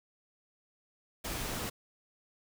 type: noise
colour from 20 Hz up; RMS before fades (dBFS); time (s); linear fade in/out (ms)
pink; -37; 1.24-1.7; 10
effects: none